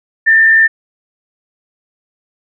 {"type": "tone with frequency modulation", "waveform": "sine", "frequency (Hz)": 1792, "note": "A6", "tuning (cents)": 31, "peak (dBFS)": -5, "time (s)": [0.26, 0.68], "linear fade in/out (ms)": 20, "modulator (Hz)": 70.4, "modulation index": 0.44, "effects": []}